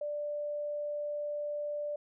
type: tone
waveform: sine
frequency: 589 Hz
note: D5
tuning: 5 cents sharp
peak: -33 dBFS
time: 0.01-1.96 s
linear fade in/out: 5 ms
effects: none